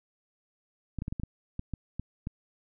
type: clicks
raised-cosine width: 5 ms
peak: -21 dBFS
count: 10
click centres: 0.987 / 1.021 / 1.081 / 1.125 / 1.198 / 1.235 / 1.594 / 1.737 / 1.996 / 2.271 s
effects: none